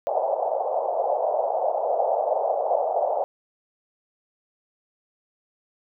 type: band-pass noise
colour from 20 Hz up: pink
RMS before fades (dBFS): -24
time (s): 0.07-3.24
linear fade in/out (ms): 0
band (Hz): 540 to 790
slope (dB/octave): 48
effects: none